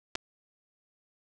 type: clicks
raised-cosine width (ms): 0.2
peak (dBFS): -15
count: 2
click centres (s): 0.153 / 0.156
effects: none